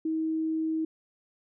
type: tone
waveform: sine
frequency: 318.7 Hz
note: D#4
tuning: 42 cents sharp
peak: -26 dBFS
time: 0.05-0.85 s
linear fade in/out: 5 ms
effects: none